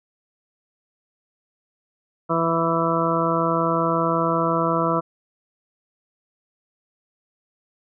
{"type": "harmonic tone with a mistuned harmonic", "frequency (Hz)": 165.5, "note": "E3", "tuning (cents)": 7, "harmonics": [1, 2, 3, 4, 6, 7, 8], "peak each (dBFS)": [-26, -26, -26, -26, -26, -26, -26], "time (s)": [2.29, 5.01], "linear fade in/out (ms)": 20, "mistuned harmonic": 1, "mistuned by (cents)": 17, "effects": []}